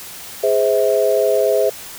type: chord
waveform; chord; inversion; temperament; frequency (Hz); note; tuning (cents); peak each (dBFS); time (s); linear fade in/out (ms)
sine; Ab augmented; none; just; 415.3 / 519.1 / 648.9; Ab4 / C5 / E5; 0 / -14 / -27; -17; 0.43-1.7; 10
effects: white hiss -34 dBFS RMS until 1.98 s